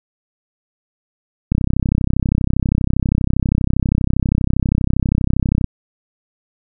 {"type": "click train", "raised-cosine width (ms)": 5, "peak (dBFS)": -3, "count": 135, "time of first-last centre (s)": [1.52, 5.643], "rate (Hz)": 32.5, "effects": []}